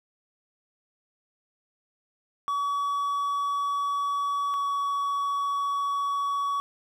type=tone pair in turn; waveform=triangle; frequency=1135 / 1128.6 Hz; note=C#6 / C#6; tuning=+41 / +31 cents; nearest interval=unison; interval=10 cents; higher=first; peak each=-23 dBFS; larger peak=neither; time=2.48-4.54 / 4.54-6.6 s; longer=neither; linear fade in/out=0 ms; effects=none